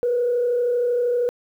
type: tone with frequency modulation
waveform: sine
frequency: 485.4 Hz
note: B4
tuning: 30 cents flat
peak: -17 dBFS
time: 0.03-1.29 s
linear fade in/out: 0 ms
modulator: 32.8 Hz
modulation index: 0.36
effects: tanh soft clip ceiling -13 dBFS + 9-bit